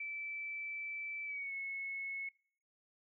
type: tone with pitch glide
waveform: sine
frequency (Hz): 2320 to 2192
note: D7 to C#7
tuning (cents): -22 to -20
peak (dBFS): -39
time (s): 0-2.29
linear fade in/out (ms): 5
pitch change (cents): -98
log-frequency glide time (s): 1.25-1.53
effects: noise-tail reverb RT60 0.6 s tail -23 dB re dry